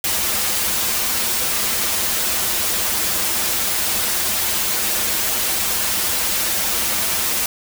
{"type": "noise with comb filter", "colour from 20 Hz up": "white", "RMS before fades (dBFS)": -20, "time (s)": [0.04, 7.46], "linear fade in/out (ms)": 2, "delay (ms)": 7.1, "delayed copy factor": -0.95, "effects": []}